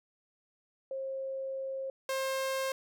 sine / sawtooth tone pair in turn, 535 / 531.9 Hz, C5 / C5, +38 / +28 cents, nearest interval unison, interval 10 cents, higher first, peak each -34 / -27 dBFS, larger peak second, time 0.91-1.9 / 2.09-2.72 s, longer first, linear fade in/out 2 ms, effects none

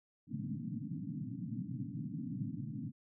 pink band-pass noise, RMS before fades -41 dBFS, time 0.27-2.92 s, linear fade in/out 50 ms, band 110 to 290 Hz, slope 96 dB/octave, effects none

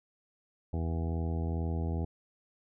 harmonic tone, 82.3 Hz, E2, 2 cents flat, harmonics 1 / 2 / 3 / 4 / 5 / 6 / 8 / 9 / 10, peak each -31 / -37 / -41 / -43 / -45 / -47 / -49 / -50 / -51 dBFS, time 0.73-2.05 s, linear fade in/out 5 ms, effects none

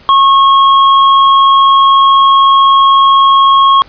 sine tone with tanh clipping, 1091 Hz, C#6, 28 cents flat, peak -5 dBFS, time 0.09-3.82 s, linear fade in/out 0 ms, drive 12 dB, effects pink hiss -40 dBFS RMS until 3.88 s + resampled to 11025 Hz

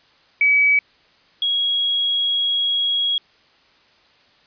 sine tone pair in turn, 2281 / 3310 Hz, C#7 / G#7, +49 / -6 cents, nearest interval tritone, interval 645 cents, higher second, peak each -12 / -17 dBFS, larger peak first, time 0.41-0.79 / 1.42-3.18 s, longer second, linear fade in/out 2 ms, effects white hiss -55 dBFS RMS until 4.46 s + resampled to 11025 Hz

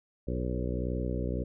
harmonic tone with a mistuned harmonic, 61.74 Hz, B1, in tune, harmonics 1 / 2 / 3 / 4 / 5 / 6 / 7 / 8 / 9, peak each -33 / -36 / -38 / -39 / -40 / -41 / -41 / -42 / -43 dBFS, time 0.27-1.44 s, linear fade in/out 10 ms, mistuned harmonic 8, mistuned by +17 cents, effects none

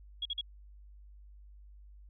sine tone bursts, 3322 Hz, G#7, in tune, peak -32 dBFS, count 3, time 0.22-0.412 s, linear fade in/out 5 ms, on 34 ms, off 45 ms, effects added 50 Hz sine -51 dBFS peak until 2.09 s

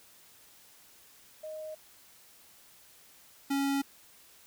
sine / square tone pair in turn, 622.3 / 277.2 Hz, D#5 / C#4, 0 / 0 cents, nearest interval octave + major second, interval 1400 cents, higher first, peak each -38 / -28 dBFS, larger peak second, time 1.43-1.75 / 3.5-3.82 s, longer neither, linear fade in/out 10 ms, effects white hiss -58 dBFS RMS until 4.46 s

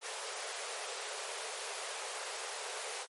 pink high-pass noise, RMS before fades -41 dBFS, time 0.01-3.07 s, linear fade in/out 50 ms, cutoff 400 Hz, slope 96 dB/octave, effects MP3 48 kbps

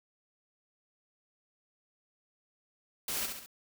white noise with echo, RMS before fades -35 dBFS, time 3.08-3.26 s, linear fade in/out 2 ms, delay 67 ms, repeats 3, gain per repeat -5 dB, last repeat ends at 3.461 s, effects none

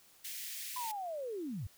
white high-pass noise, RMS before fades -43 dBFS, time 0.24-0.92 s, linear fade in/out 10 ms, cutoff 1800 Hz, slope 48 dB/octave
sine linear sweep, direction down, 1017 to 77.78 Hz, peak -37 dBFS, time 0.76-1.67 s, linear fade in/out 5 ms
effects white hiss -63 dBFS RMS until 1.77 s

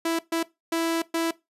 sawtooth tone bursts at uneven times, 330.6 Hz, E4, 5 cents sharp, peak -19 dBFS, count 4, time 0.05-0.19 / 0.32-0.43 / 0.72-1.02 / 1.14-1.31 s, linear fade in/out 5 ms, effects noise-tail reverb RT60 0.2 s tail -19 dB re dry + resampled to 32000 Hz

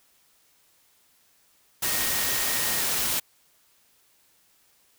sine tone in noise, 1864.7 Hz, A#6, in tune, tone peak -36 dBFS, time 1.84-2.82 s, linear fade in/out 10 ms, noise white, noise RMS -26 dBFS, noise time 1.82-3.2 s, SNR -13 dB, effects white hiss -63 dBFS RMS until 4.98 s

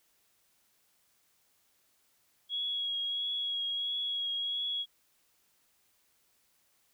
sine tone with vibrato, 3322 Hz, G#7, in tune, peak -31 dBFS, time 2.49-4.86 s, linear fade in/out 50 ms, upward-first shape triangle, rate 1.5 Hz, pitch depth 23 cents each way, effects white hiss -71 dBFS RMS until 6.93 s

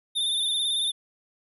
square tone with vibrato, 3586 Hz, A7, 32 cents sharp, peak -24 dBFS, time 0.15-0.92 s, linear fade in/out 20 ms, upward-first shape sine, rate 18 Hz, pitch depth 53 cents each way, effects resampled to 32000 Hz

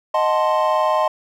triangle chord, D# diminished seventh, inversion none, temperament equal, 622.3 / 740 / 880 / 1046.5 Hz, D#5 / F#5 / A5 / C6, 0 / 0 / 0 / 0 cents, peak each -17 / -23 / -20 / -18 dBFS, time 0.14-1.08 s, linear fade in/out 5 ms, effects none

